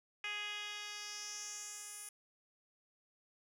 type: tone with band-pass filter sweep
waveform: 10% pulse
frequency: 415.3 Hz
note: G#4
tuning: in tune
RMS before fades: -45 dBFS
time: 0.24-2.09 s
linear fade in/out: 2 ms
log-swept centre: 2600 to 10000 Hz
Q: 2.7
effects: none